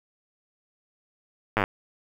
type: slowing click train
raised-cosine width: 0.5 ms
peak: -7 dBFS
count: 8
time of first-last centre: 1.57-1.639 s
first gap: 9 ms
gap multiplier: 1.03
effects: 7-bit